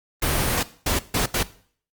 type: noise bursts at uneven times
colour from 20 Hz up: pink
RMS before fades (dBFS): -22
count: 4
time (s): 0.22-0.63 / 0.86-0.99 / 1.14-1.26 / 1.34-1.43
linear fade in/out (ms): 5
effects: noise-tail reverb RT60 0.5 s tail -17 dB re dry + Opus 32 kbps